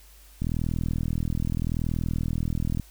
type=click train; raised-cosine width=5 ms; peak=-15 dBFS; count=98; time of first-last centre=0.42-2.797 s; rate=40.8 Hz; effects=added 50 Hz sine -50 dBFS peak until 2.9 s + white hiss -55 dBFS RMS until 2.9 s